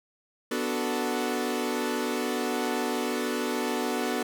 sawtooth chord, B minor seventh, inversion none, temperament equal, 246.9 / 293.7 / 370 / 440 Hz, B3 / D4 / F#4 / A4, 0 / 0 / 0 / 0 cents, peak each -27 / -30 / -29 / -29 dBFS, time 0.51-4.23 s, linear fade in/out 5 ms, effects none

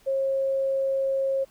sine tone, 540 Hz, C#5, 45 cents flat, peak -22 dBFS, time 0.06-1.45 s, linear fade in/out 20 ms, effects pink hiss -59 dBFS RMS until 1.5 s

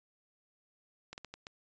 slowing click train, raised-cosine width 0.2 ms, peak -27 dBFS, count 5, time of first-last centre 1.13-1.469 s, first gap 49 ms, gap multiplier 1.38, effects resampled to 16000 Hz

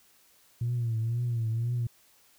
sine tone with vibrato, 116.54 Hz, A#2, in tune, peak -25 dBFS, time 0.61-1.87 s, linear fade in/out 5 ms, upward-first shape triangle, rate 2 Hz, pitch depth 90 cents each way, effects tanh soft clip ceiling -23 dBFS + white hiss -62 dBFS RMS until 2.38 s

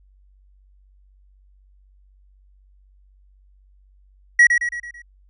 triangle tone with echo, 1916 Hz, A#6, 47 cents sharp, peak -6 dBFS, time 4.39-4.47 s, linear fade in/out 5 ms, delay 110 ms, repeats 5, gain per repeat -6 dB, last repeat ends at 5.02 s, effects added 48 Hz sine -51 dBFS peak until 5.29 s + resampled to 24000 Hz

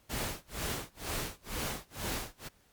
pink noise with tremolo, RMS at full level -34 dBFS, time 0.09-2.49 s, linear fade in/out 20 ms, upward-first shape sine, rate 2.1 Hz, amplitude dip 100%, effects pink hiss -66 dBFS RMS until 2.72 s + MP3 96 kbps

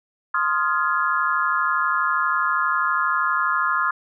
sine chord, F minor seventh, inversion second, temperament equal with one note detuned, 1046.5 / 1244.5 / 1396.9 / 1684.4 Hz, C6 / Eb6 / F6 / Ab6, 0 / 0 / 0 / +24 cents, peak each -24 / -23 / -23 / -27 dBFS, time 0.34-3.91 s, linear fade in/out 5 ms, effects none

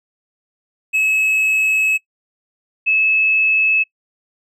triangle / sine tone pair in turn, 2579 / 2597 Hz, E7 / E7, -39 / -26 cents, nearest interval unison, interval 13 cents, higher second, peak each -12 dBFS, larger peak neither, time 0.93-1.98 / 2.86-3.84 s, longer first, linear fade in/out 20 ms, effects noise-tail reverb RT60 0.1 s tail -22 dB re dry

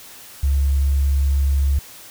triangle tone with tanh clipping, 69.3 Hz, C#2, in tune, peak -14 dBFS, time 0.43-1.79 s, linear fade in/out 5 ms, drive 3 dB, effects white hiss -41 dBFS RMS until 2.1 s

